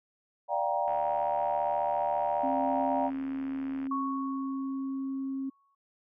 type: chord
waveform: sine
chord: G minor seventh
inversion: second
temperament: just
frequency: 588 / 705.6 / 784 / 940.8 Hz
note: D5 / F5 / G5 / Bb5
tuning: +2 / +18 / 0 / +16 cents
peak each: -32 dBFS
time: 0.48-3.11 s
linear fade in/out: 50 ms
type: click train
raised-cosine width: 0.5 ms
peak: -32 dBFS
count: 224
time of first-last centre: 0.88-3.869 s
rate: 74.6 Hz
type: tone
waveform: sine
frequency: 268.9 Hz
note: C4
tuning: 47 cents sharp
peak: -31 dBFS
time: 2.43-5.5 s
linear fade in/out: 10 ms
type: tone with exponential decay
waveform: sine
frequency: 1108.7 Hz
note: C#6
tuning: in tune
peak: -29 dBFS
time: 3.91-5.75 s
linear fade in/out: 5 ms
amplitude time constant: 400 ms
effects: none